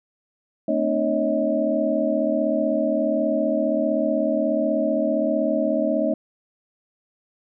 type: tone cluster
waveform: sine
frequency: 223.3 / 258.5 / 299.9 / 557 / 633 Hz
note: A3 / C4 / D4 / C#5 / D#5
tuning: +26 / -21 / +36 / +8 / +30 cents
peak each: -26 / -28 / -25 / -26 / -23 dBFS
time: 0.68-6.14 s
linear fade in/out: 5 ms
effects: none